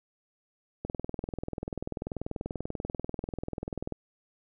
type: click train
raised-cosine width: 2 ms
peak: -20 dBFS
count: 64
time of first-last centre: 0.85-3.923 s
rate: 20.5 Hz
effects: none